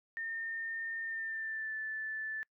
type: tone with pitch glide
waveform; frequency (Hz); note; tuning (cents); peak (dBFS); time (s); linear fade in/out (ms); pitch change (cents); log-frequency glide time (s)
sine; 1818 to 1753; A#6 to A6; -44 to -7; -36; 0.17-2.43; 0; -63; 1.03-1.75
effects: noise-tail reverb RT60 0.1 s tail -26 dB re dry